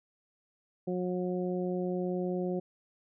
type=harmonic tone; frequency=181 Hz; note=F#3; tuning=38 cents flat; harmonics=1 / 2 / 3 / 4; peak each=-33 / -33 / -38 / -44 dBFS; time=0.87-2.6 s; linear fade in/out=10 ms; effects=none